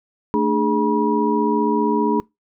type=tone cluster; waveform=sine; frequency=223.1 / 298.3 / 416.2 / 965 Hz; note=A3 / D4 / G#4 / B5; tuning=+24 / +27 / +4 / -40 cents; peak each=-21 dBFS; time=0.34-2.2 s; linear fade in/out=0 ms; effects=noise-tail reverb RT60 0.2 s tail -25 dB re dry